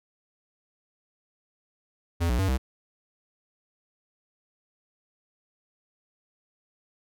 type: tone with pitch steps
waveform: square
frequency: 84.8 / 60.2 / 95.7 / 64.9 Hz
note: E2 / B1 / G2 / C2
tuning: +50 / -44 / -41 / -13 cents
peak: -23 dBFS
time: 2.2-2.58 s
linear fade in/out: 20 ms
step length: 95 ms
effects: none